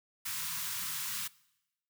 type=band-stop noise; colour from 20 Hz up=white; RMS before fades=-37 dBFS; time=0.25-1.28 s; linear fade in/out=10 ms; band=200 to 920 Hz; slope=96 dB/octave; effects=noise-tail reverb RT60 0.9 s tail -22 dB re dry + high-pass 100 Hz 12 dB/octave